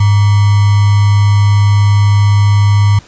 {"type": "tone with sample-and-hold", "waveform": "sine", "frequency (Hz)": 102, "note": "G#2", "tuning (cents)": -31, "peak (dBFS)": -5, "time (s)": [0, 2.99], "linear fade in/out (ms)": 5, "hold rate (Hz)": 1050, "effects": ["pink hiss -40 dBFS RMS until 3.07 s", "resampled to 16000 Hz"]}